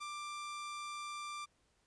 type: tone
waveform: sawtooth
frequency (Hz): 1182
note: D6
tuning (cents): +11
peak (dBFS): -38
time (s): 0-1.46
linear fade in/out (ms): 20
effects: pink hiss -75 dBFS RMS until 1.86 s + resampled to 22050 Hz